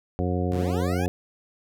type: harmonic tone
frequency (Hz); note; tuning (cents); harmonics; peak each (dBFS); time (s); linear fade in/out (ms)
90; F#2; -47; 1 / 2 / 3 / 4 / 5 / 6 / 8; -26 / -29 / -31 / -32 / -33 / -34 / -35; 0.19-1.08; 0
type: linear sweep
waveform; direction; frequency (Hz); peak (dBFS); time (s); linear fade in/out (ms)
20% pulse; up; 62.8 to 860; -28; 0.52-1.06; 0
effects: none